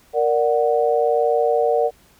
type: chord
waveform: sine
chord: Bb augmented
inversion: none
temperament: equal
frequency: 466.2 / 587.3 / 740 Hz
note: Bb4 / D5 / F#5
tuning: 0 / 0 / 0 cents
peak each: -18 / -20 / -21 dBFS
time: 0.13-1.91 s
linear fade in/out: 50 ms
effects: pink hiss -54 dBFS RMS until 2.19 s